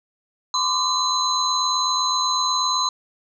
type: tone cluster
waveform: sine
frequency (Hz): 1019 / 1107 / 1186 / 4040 / 6520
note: C6 / C#6 / D6 / B7 / G#8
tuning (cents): -46 / -3 / +17 / +39 / -33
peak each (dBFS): -23 / -30 / -28 / -22 / -29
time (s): 0.54-2.89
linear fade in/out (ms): 2
effects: none